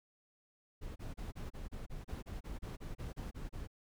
brown noise bursts, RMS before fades -43 dBFS, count 16, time 0.81-3.675 s, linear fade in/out 20 ms, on 150 ms, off 31 ms, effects none

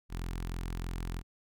sawtooth tone with notch filter, 43.17 Hz, F1, 19 cents flat, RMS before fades -37 dBFS, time 0.09-1.23 s, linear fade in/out 50 ms, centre 560 Hz, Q 1.5, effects none

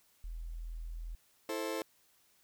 sine tone, 41.2 Hz, E1, in tune, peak -39 dBFS, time 0.24-1.15 s, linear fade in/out 0 ms
35% pulse chord, A minor, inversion second, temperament just, 330 / 440 / 528 Hz, E4 / A4 / C5, +2 / 0 / +16 cents, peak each -38 dBFS, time 1.49-1.82 s, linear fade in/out 2 ms
effects white hiss -69 dBFS RMS until 2.43 s

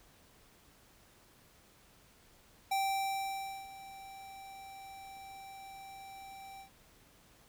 square tone with ADSR envelope, 780 Hz, G5, 9 cents flat, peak -30 dBFS, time 2.71-6.7 s, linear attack 8 ms, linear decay 950 ms, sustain -18 dB, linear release 100 ms, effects pink hiss -63 dBFS RMS until 7.48 s

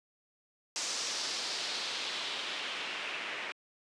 white noise with low-pass filter sweep, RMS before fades -37 dBFS, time 0.76-3.52 s, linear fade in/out 0 ms, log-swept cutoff 6100 to 2300 Hz, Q 2, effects high-pass 300 Hz 12 dB/octave + resampled to 22050 Hz

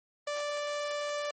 sawtooth tone, 586 Hz, D5, 4 cents flat, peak -28 dBFS, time 0.27-1.31 s, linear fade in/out 5 ms, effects low-pass 9000 Hz 12 dB/octave + MP3 32 kbps

